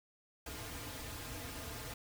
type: noise with comb filter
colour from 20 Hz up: pink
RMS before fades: -45 dBFS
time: 0.46-1.94 s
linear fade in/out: 5 ms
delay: 5.3 ms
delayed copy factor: -0.8
effects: none